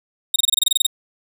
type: tone bursts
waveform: sawtooth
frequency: 3729 Hz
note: A#7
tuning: in tune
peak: -9 dBFS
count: 12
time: 0.34-0.866 s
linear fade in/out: 5 ms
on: 20 ms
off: 26 ms
effects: none